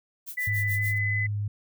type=noise with tremolo; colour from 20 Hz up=violet; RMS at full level=-37 dBFS; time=0.26-0.99 s; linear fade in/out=20 ms; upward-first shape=sine; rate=6.9 Hz; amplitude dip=95%
type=tone with pitch glide; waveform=sine; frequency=1989 to 2017 Hz; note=B6 to B6; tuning=+12 to +36 cents; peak=-26 dBFS; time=0.37-1.27 s; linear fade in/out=10 ms; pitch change=+24 cents; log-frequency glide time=0.63-0.89 s
type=tone with vibrato; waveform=sine; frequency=103.83 Hz; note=G#2; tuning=in tune; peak=-26 dBFS; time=0.47-1.48 s; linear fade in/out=5 ms; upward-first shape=sine; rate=3 Hz; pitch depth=14 cents each way
effects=none